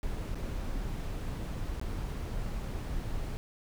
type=noise with dropouts; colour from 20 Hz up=brown; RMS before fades=-35 dBFS; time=0.03-3.37 s; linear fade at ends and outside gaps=0 ms; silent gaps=0.347-0.355 / 1.797-1.814 s; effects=none